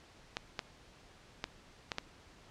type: clicks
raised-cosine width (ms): 0.2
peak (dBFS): -17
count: 5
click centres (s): 0.369 / 0.592 / 1.441 / 1.918 / 1.984
effects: pink hiss -59 dBFS RMS until 2.5 s + low-pass 6000 Hz 12 dB/octave